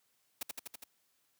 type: noise with echo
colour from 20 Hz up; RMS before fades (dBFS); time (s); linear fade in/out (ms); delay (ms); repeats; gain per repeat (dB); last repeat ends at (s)
white; -37; 0.41-0.43; 5; 82; 5; -2; 0.84
effects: white hiss -75 dBFS RMS until 1.39 s + high-pass 80 Hz 12 dB/octave